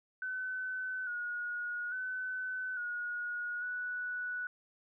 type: tone with pitch steps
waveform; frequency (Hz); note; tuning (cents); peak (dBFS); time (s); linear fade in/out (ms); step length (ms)
sine; 1514 / 1446 / 1511 / 1447 / 1477; F#6 / F#6 / F#6 / F#6 / F#6; +39 / -40 / +36 / -39 / -3; -35; 0.22-4.47; 2; 850
effects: none

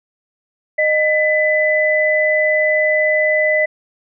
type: tone pair together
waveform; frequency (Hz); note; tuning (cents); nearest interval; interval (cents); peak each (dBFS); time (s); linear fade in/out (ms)
sine; 616 / 2001; D#5 / B6; -17 / +22; octave + minor sixth; 2039; -15; 0.78-3.66; 10
effects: none

